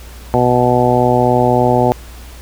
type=harmonic tone; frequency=123.47 Hz; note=B2; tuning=in tune; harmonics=1 / 2 / 3 / 4 / 5 / 6 / 7; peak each=-17 / -17 / -17 / -17 / -17 / -17 / -17 dBFS; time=0.34-1.92 s; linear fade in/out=0 ms; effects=added 60 Hz sine -32 dBFS peak until 2.41 s + pink hiss -39 dBFS RMS until 2.41 s